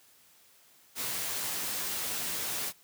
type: noise with comb filter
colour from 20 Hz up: white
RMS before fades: -34 dBFS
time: 0.95-2.73 s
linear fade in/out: 50 ms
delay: 14 ms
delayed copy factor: -0.5
effects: white hiss -61 dBFS RMS until 2.83 s + high-pass 80 Hz 12 dB/octave